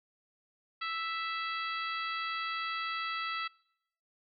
harmonic tone, 659.3 Hz, E5, in tune, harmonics 2 / 3 / 4 / 5 / 6 / 7, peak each -36 / -40 / -42 / -44 / -46 / -47 dBFS, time 0.81-3.48 s, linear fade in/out 10 ms, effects noise-tail reverb RT60 0.8 s tail -26 dB re dry

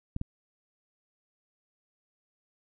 clicks, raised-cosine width 5 ms, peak -20 dBFS, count 2, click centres 0.164 / 0.214 s, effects none

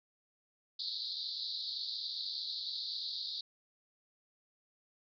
white band-pass noise, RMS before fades -40 dBFS, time 0.79-3.41 s, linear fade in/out 5 ms, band 3700 to 4700 Hz, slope 96 dB/octave, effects none

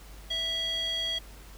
square tone with band-pass filter, 658 Hz, E5, 3 cents flat, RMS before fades -31 dBFS, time 0.3-1.19 s, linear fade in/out 10 ms, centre 3400 Hz, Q 6, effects added 50 Hz sine -46 dBFS peak until 1.57 s + pink hiss -52 dBFS RMS until 1.57 s

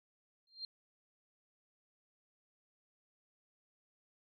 sine tone with exponential growth, 4186 Hz, C8, in tune, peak -37 dBFS, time 0.47-0.65 s, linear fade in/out 2 ms, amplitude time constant 39 ms, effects none

